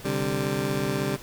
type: chord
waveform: 20% pulse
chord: C suspended second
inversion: none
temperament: just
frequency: 130.81 / 147.16 / 196.22 Hz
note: C3 / D3 / G3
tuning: 0 / +4 / +2 cents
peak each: -25 dBFS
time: 0.04-1.17 s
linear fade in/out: 20 ms
effects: pink hiss -44 dBFS RMS until 1.22 s